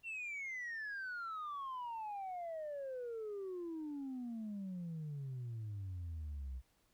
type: exponential sweep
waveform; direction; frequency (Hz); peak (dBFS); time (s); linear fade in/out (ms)
sine; down; 2749 to 61.74; -39; 0.03-6.62; 50
effects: tanh soft clip ceiling -39 dBFS + pink hiss -75 dBFS RMS until 6.93 s